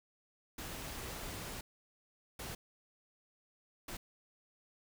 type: noise bursts at uneven times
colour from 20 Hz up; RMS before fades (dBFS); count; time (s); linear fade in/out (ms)
pink; -44; 3; 0.58-1.61 / 2.39-2.55 / 3.88-3.97; 5
effects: none